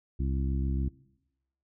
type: harmonic tone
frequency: 67 Hz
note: C2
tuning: 42 cents sharp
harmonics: 1 / 2 / 3 / 4 / 5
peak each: -28 / -34 / -38 / -40 / -42 dBFS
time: 0.19-0.89 s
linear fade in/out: 10 ms
effects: noise-tail reverb RT60 0.9 s tail -21 dB re dry